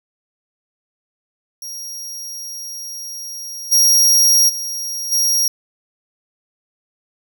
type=tone with level steps; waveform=sawtooth; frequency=5630 Hz; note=F8; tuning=13 cents sharp; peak=-25 / -7 / -20 / -11 dBFS; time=1.62-5.48 s; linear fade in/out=2 ms; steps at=3.71 / 4.48 / 5.11 s; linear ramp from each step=20 ms; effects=none